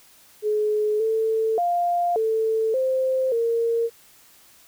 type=tone with pitch steps; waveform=sine; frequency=424.1 / 443.6 / 699 / 443.3 / 522 / 462.4 Hz; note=G#4 / A4 / F5 / A4 / C5 / A#4; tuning=+36 / +14 / +1 / +13 / -4 / -14 cents; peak=-19 dBFS; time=0.42-3.9 s; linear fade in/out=50 ms; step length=580 ms; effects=white hiss -53 dBFS RMS until 4.67 s